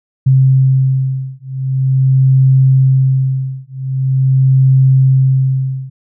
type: beating tone pair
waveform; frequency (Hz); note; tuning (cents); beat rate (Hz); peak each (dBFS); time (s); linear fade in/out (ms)
sine; 132.2 / 132.64; C3 / C3; +18 / +24; 0.44; -11; 0.26-5.9; 10
effects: none